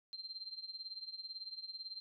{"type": "tone with tremolo", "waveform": "sine", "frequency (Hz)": 4148, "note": "C8", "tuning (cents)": -16, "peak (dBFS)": -40, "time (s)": [0.13, 2], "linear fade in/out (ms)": 0, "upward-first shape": "triangle", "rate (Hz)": 18, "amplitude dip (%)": 90, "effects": []}